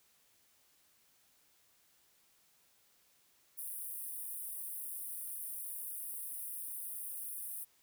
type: high-pass noise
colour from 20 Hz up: pink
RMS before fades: -43 dBFS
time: 3.57-7.65 s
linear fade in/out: 20 ms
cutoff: 9100 Hz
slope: 96 dB/octave
effects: white hiss -70 dBFS RMS until 7.82 s

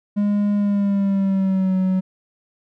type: tone with pitch glide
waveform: triangle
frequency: 205.2 to 187.09 Hz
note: G#3 to F#3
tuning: -21 to +19 cents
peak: -14 dBFS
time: 0.16-2.01 s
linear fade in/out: 20 ms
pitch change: -160 cents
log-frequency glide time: 0.55-1.76 s
effects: none

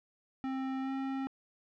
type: tone with pitch glide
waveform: square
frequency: 264.6 to 268.3 Hz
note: C4 to C4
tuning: +20 to +44 cents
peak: -34 dBFS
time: 0.44-1.27 s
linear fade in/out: 0 ms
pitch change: +24 cents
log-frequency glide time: 0.81-0.91 s
effects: low-pass 2000 Hz 12 dB/octave

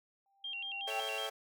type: tone with exponential growth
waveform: sine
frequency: 789 Hz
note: G5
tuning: 11 cents sharp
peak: -35 dBFS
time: 0.26-1 s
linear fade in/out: 1 ms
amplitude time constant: 160 ms
type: tone with vibrato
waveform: sine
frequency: 2968 Hz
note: F#7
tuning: 5 cents sharp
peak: -38 dBFS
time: 0.44-1.27 s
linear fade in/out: 5 ms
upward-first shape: square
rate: 5.4 Hz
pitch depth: 130 cents each way
type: chord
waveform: sawtooth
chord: A dominant seventh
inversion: none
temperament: equal with one note detuned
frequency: 438.2 / 554.4 / 659.3 / 784 Hz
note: A4 / C#5 / E5 / G5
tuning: -7 / 0 / 0 / 0 cents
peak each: -40 dBFS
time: 0.87-1.3 s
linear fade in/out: 10 ms
effects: none

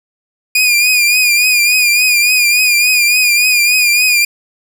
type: tone with vibrato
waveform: sawtooth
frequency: 2442 Hz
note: D#7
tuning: 33 cents flat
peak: -5 dBFS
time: 0.55-4.25 s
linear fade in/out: 5 ms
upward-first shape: triangle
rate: 3.5 Hz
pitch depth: 66 cents each way
effects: none

